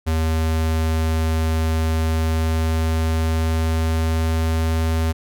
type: tone with pitch glide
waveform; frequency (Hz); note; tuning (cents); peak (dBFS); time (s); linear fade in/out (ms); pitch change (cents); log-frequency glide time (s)
square; 80.2 to 80.9; E2 to E2; -47 to -32; -18; 0.06-5.13; 20; +15; 1.55-4.71
effects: none